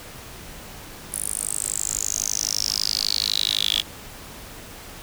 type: tone with high-pass filter sweep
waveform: 10% pulse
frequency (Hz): 51.91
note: G#1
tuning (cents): 0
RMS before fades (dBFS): -25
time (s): 1.12-3.82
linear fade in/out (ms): 10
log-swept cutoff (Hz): 10000 to 3300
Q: 8.2
effects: pink hiss -40 dBFS RMS until 5.02 s